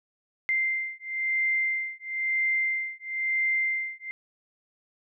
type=beating tone pair; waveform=sine; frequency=2089 / 2090 Hz; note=C7 / C7; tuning=-3 / -2 cents; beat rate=1 Hz; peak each=-28 dBFS; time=0.49-4.11 s; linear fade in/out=0 ms; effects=none